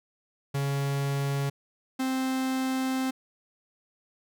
45% pulse tone pair in turn, 139.6 / 261.6 Hz, C#3 / C4, +13 / 0 cents, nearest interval major seventh, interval 1087 cents, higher second, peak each -26 dBFS, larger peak neither, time 0.54-1.5 / 1.99-3.11 s, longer second, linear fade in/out 10 ms, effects none

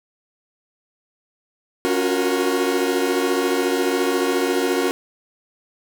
40% pulse chord, Gb major seventh, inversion second, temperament equal with one note detuned, 277.2 / 355.7 / 370 / 466.2 Hz, Db4 / F4 / Gb4 / Bb4, 0 / +32 / 0 / 0 cents, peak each -23 dBFS, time 1.85-4.91 s, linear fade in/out 0 ms, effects none

